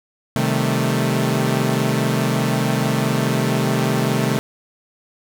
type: chord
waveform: sawtooth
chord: A half-diminished seventh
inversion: first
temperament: equal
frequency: 130.81 / 155.56 / 196 / 220 Hz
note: C3 / Eb3 / G3 / A3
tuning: 0 / 0 / 0 / 0 cents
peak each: -17 / -19 / -22 / -18 dBFS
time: 0.36-4.39 s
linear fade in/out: 0 ms
effects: none